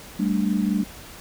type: chord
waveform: sine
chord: G suspended second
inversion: none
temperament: just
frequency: 196 / 220.5 / 294 Hz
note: G3 / A3 / D4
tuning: 0 / +4 / +2 cents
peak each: -22 / -24 / -27 dBFS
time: 0.19-0.84 s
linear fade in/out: 10 ms
effects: pink hiss -42 dBFS RMS until 1.2 s